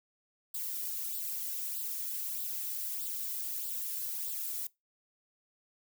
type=noise with flanger; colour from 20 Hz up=violet; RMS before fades=-37 dBFS; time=0.54-4.67 s; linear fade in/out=5 ms; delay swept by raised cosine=0.23 to 2.03 ms; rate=1.6 Hz; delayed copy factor=+0.6; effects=noise-tail reverb RT60 0.2 s tail -22 dB re dry